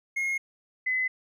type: tone pair in turn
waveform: triangle / sine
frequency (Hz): 2152 / 2024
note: C7 / B6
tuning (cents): +48 / +42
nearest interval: minor second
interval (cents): 106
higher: first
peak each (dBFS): -24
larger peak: neither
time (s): 0.16-0.38 / 0.86-1.08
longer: neither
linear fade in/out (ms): 10
effects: none